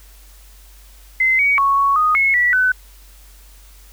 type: tone with pitch steps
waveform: sine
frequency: 2061 / 2254 / 1107 / 1113 / 1241 / 2181 / 1951 / 1507 Hz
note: C7 / C#7 / C#6 / C#6 / D#6 / C#7 / B6 / F#6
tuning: -27 / +28 / -3 / +7 / -5 / -29 / -22 / +31 cents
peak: -12 dBFS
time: 1.2-2.72 s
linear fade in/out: 5 ms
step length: 190 ms
effects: added 48 Hz sine -42 dBFS peak until 3.92 s + white hiss -49 dBFS RMS until 3.92 s